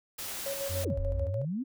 white noise, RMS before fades -38 dBFS, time 0.18-0.85 s, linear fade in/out 10 ms
sine tone with tremolo, 554 Hz, C#5, 1 cent flat, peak -32 dBFS, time 0.46-1.45 s, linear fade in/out 5 ms, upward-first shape square, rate 6.8 Hz, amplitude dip 55%
triangle tone, 90.2 Hz, F#2, 44 cents flat, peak -30 dBFS, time 0.69-1.31 s, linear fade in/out 20 ms
sine exponential two-way sweep, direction down then up, 750 to 33.89 to 278.7 Hz, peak -30 dBFS, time 0.83-1.64 s, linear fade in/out 20 ms, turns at 1.01 s
effects none

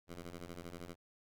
10% pulse ring-modulated tone, 87.31 Hz, F2, in tune, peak -35 dBFS, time 0.07-0.96 s, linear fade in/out 50 ms, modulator 81 Hz, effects none

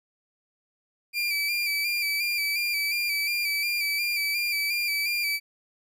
30% pulse tone with vibrato, 2349 Hz, D7, in tune, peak -22 dBFS, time 1.13-5.4 s, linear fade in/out 50 ms, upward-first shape square, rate 2.8 Hz, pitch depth 34 cents each way, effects none

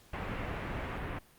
pink low-pass noise, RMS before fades -38 dBFS, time 0.13-1.19 s, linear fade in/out 5 ms, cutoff 2500 Hz, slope 24 dB/octave, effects pink hiss -61 dBFS RMS until 1.38 s + Opus 48 kbps

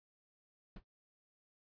brown noise with exponential decay, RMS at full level -42 dBFS, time 0.76-0.84 s, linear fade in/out 5 ms, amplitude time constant 16 ms, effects noise-tail reverb RT60 0.1 s tail -19 dB re dry + resampled to 11025 Hz

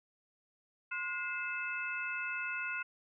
harmonic tone with a mistuned harmonic, 523.3 Hz, C5, in tune, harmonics 2 / 3 / 4 / 5, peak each -46 / -38 / -44 / -39 dBFS, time 0.91-2.83 s, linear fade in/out 10 ms, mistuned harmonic 3, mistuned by -150 cents, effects none

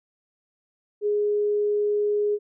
sine tone, 415.3 Hz, G#4, in tune, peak -20 dBFS, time 1.01-2.39 s, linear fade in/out 50 ms, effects none

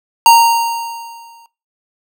square tone with exponential decay, 927 Hz, A#5, 10 cents flat, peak -3 dBFS, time 0.26-1.46 s, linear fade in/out 1 ms, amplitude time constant 260 ms, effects noise-tail reverb RT60 0.3 s tail -21 dB re dry

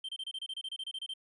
triangle tone bursts, 3134 Hz, G7, 1 cent flat, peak -35 dBFS, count 15, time 0.04-1.138 s, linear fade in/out 5 ms, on 48 ms, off 27 ms, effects resampled to 24000 Hz

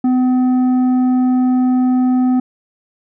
sine tone with tanh clipping, 253.4 Hz, B3, 45 cents sharp, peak -12 dBFS, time 0.04-2.4 s, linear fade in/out 5 ms, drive 7 dB, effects none

